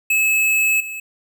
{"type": "tone with level steps", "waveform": "square", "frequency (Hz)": 2592, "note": "E7", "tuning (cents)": -30, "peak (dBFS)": [-15, -28], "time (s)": [0.1, 1], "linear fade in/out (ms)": 5, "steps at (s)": 0.8, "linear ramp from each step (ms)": 5, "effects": []}